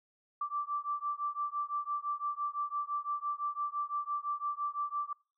sine beating tone pair, 1167 / 1172.9 Hz, D6 / D6, -11 / -3 cents, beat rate 5.9 Hz, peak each -36 / -36 dBFS, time 0.41-5.13 s, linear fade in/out 5 ms, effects noise-tail reverb RT60 0.4 s tail -26 dB re dry

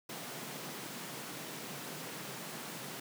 pink high-pass noise, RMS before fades -44 dBFS, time 0.09-3 s, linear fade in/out 5 ms, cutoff 130 Hz, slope 48 dB/octave, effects none

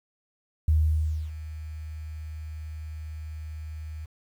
sine tone with ADSR envelope, 77.78 Hz, D#2, in tune, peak -17 dBFS, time 0.68-4.06 s, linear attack 4 ms, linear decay 620 ms, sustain -17 dB, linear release 13 ms, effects 9-bit

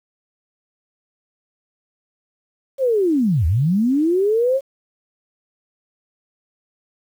sine linear two-way sweep, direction down then up, 554 to 73.42 to 554 Hz, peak -14 dBFS, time 2.78-4.61 s, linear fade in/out 50 ms, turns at 3.46 s, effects 8-bit

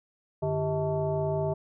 sine tone with frequency modulation, 395.2 Hz, G4, 14 cents sharp, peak -25 dBFS, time 0.42-1.54 s, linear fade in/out 10 ms, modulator 245 Hz, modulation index 1.5, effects none

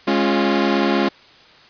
sawtooth chord, Db major, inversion second, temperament equal with one note detuned, 207.7 / 273.2 / 349.2 Hz, Ab3 / Db4 / F4, 0 / -25 / 0 cents, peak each -16 dBFS, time 0.07-1.09 s, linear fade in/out 10 ms, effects white hiss -47 dBFS RMS until 1.69 s + resampled to 11025 Hz

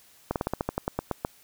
slowing click train, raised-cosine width 1 ms, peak -12 dBFS, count 12, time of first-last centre 0.31-1.249 s, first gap 48 ms, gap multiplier 1.11, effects white hiss -57 dBFS RMS until 1.43 s

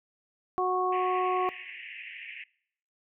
harmonic tone, 367.5 Hz, F#4, 12 cents flat, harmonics 1 / 2 / 3, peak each -29 / -29 / -29 dBFS, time 0.58-1.49 s, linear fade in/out 0 ms
white band-pass noise, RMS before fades -43 dBFS, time 0.92-2.44 s, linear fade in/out 5 ms, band 1800 to 2800 Hz, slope 96 dB/octave
effects noise-tail reverb RT60 0.7 s tail -24 dB re dry

